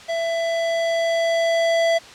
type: tone with level ramp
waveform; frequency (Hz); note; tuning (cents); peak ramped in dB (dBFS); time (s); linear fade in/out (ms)
square; 666; E5; +18; -22 to -16; 0.08-1.99; 20
effects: white hiss -41 dBFS RMS until 2.14 s + low-pass 5000 Hz 12 dB/octave